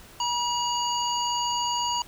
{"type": "harmonic tone with a mistuned harmonic", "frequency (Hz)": 962, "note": "B5", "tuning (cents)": -46, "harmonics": [1, 3, 5, 7], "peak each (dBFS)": [-26, -31, -33, -34], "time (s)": [0.2, 2.02], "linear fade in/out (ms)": 2, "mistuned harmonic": 5, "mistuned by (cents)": -65, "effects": ["pink hiss -49 dBFS RMS until 2.07 s"]}